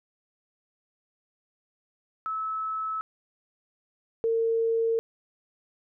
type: tone pair in turn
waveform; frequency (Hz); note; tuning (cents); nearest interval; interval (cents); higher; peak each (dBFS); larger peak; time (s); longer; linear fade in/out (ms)
sine; 1300 / 455.1; E6 / A#4; -24 / -42; octave + tritone; 1818; first; -28 / -22; second; 2.26-3.01 / 4.24-4.99; neither; 0
effects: none